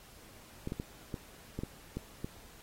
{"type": "clicks", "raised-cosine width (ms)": 3, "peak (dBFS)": -23, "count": 8, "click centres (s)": [0.674, 0.721, 0.799, 1.142, 1.59, 1.635, 1.97, 2.245], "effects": ["pink hiss -56 dBFS RMS until 2.62 s", "AAC 48 kbps"]}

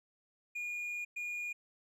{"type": "tone bursts at uneven times", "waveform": "triangle", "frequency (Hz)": 2434, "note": "D#7", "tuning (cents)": -39, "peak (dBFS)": -35, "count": 2, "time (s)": [[0.55, 1.05], [1.16, 1.53]], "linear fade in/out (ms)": 10, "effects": []}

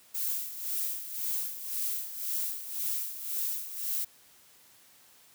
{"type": "noise with tremolo", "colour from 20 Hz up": "violet", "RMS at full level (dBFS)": -31, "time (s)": [0.14, 4.05], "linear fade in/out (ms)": 10, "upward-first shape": "sine", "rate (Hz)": 1.9, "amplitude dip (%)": 70, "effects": ["white hiss -59 dBFS RMS until 5.34 s", "high-pass 60 Hz 12 dB/octave"]}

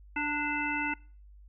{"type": "harmonic tone with a mistuned harmonic", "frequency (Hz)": 293.7, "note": "D4", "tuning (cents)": 0, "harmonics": [1, 3, 5, 7, 9], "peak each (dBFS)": [-35, -35, -35, -35, -35], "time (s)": [0.16, 0.94], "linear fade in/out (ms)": 5, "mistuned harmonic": 3, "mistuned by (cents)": 27, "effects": ["noise-tail reverb RT60 0.4 s tail -23 dB re dry", "added 50 Hz sine -50 dBFS peak until 1.48 s"]}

